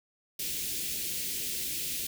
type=band-stop noise; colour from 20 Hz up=white; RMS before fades=-34 dBFS; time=0.39-2.07 s; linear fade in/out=5 ms; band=430 to 2300 Hz; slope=24 dB/octave; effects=none